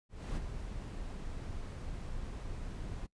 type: noise with ADSR envelope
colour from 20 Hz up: brown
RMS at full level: -34 dBFS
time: 0.09-3.07 s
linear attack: 280 ms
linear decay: 17 ms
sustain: -7 dB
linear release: 19 ms
effects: noise-tail reverb RT60 0.1 s tail -22 dB re dry + resampled to 22050 Hz